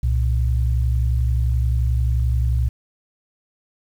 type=tone pair together; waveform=sine; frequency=65.14 / 116.54 Hz; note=C2 / A#2; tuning=-7 / 0 cents; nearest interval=minor seventh; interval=1007 cents; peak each=-17 / -22 dBFS; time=0.03-2.69 s; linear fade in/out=5 ms; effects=8-bit